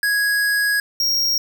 square tone pair in turn, 1661.2 / 5588 Hz, G#6 / F8, 0 / 0 cents, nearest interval octave + major sixth, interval 2100 cents, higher second, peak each -17 dBFS, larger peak neither, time 0.03-0.8 / 1-1.38 s, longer first, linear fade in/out 2 ms, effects none

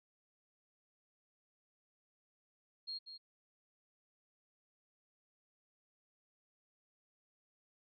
sine tone with echo, 4251 Hz, C8, 27 cents sharp, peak -40 dBFS, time 2.87-2.99 s, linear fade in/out 20 ms, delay 190 ms, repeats 1, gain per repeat -8 dB, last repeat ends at 3.18 s, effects none

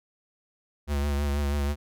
square tone with vibrato, 71.7 Hz, D2, 41 cents flat, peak -25 dBFS, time 0.87-1.76 s, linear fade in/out 50 ms, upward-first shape triangle, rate 6.2 Hz, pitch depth 46 cents each way, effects none

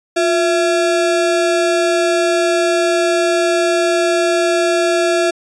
square ring-modulated tone, 509 Hz, C5, 48 cents flat, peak -10 dBFS, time 0.16-5.31 s, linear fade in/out 10 ms, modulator 156 Hz, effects resampled to 22050 Hz

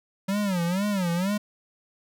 square tone with vibrato, 187.9 Hz, F#3, 27 cents sharp, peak -24 dBFS, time 0.28-1.38 s, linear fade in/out 10 ms, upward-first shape sine, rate 2.1 Hz, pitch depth 180 cents each way, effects none

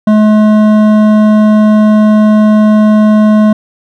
sine tone with hard clipping, 213.5 Hz, G#3, 48 cents sharp, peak -5 dBFS, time 0.07-3.53 s, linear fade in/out 5 ms, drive 11 dB, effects none

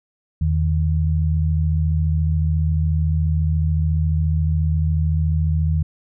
sine tone pair together, 81.44 / 155.56 Hz, E2 / D#3, -20 / 0 cents, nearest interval major seventh, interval 1120 cents, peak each -17 / -21 dBFS, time 0.41-5.83 s, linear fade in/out 5 ms, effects none

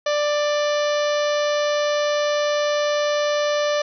harmonic tone, 590 Hz, D5, 8 cents sharp, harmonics 1 / 2 / 3 / 4 / 5 / 6 / 7 / 8 / 9 / 10, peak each -19 / -28 / -30 / -35 / -34 / -35 / -36 / -39 / -40 / -37 dBFS, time 0.06-3.82 s, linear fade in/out 5 ms, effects none

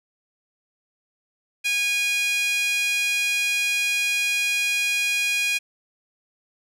5% pulse tone with high-pass filter, 820 Hz, G#5, 22 cents flat, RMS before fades -23 dBFS, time 1.64-5.59 s, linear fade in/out 20 ms, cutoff 2300 Hz, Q 8.5, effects none

